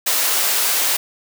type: high-pass noise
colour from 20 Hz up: white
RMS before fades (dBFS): -18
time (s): 0.06-0.97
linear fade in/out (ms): 10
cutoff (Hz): 450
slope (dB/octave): 12
effects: none